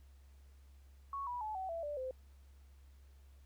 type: tone with pitch steps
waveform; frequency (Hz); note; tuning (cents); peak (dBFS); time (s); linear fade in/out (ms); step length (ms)
sine; 1108.7 / 976.4 / 859.9 / 757.3 / 666.9 / 587.3 / 517.2; C#6 / B5 / A5 / F#5 / E5 / D5 / C5; 0 / -20 / -40 / +40 / +20 / 0 / -20; -38; 1.13-2.11; 2; 140
effects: added 68 Hz sine -57 dBFS peak until 3.45 s + pink hiss -73 dBFS RMS until 3.45 s